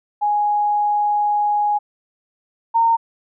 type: tone pair in turn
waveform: sine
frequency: 830.6 / 917.3 Hz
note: G#5 / A#5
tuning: 0 / -28 cents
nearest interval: major second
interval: 172 cents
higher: second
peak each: -15 / -12 dBFS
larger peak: second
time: 0.21-1.79 / 2.74-2.97 s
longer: first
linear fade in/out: 20 ms
effects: none